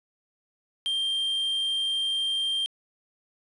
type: tone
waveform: triangle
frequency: 3176 Hz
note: G7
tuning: 22 cents sharp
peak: -23 dBFS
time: 0.86-2.66 s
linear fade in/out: 0 ms
effects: resampled to 24000 Hz + 9-bit